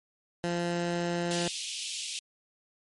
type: tone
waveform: 15% pulse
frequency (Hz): 172.9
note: F3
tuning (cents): -17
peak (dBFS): -22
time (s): 0.44-1.48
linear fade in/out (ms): 0
type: high-pass noise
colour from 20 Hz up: pink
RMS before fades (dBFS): -34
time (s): 1.31-2.19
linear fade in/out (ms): 0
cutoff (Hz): 2600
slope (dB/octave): 48
effects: low-pass 8000 Hz 12 dB/octave + MP3 48 kbps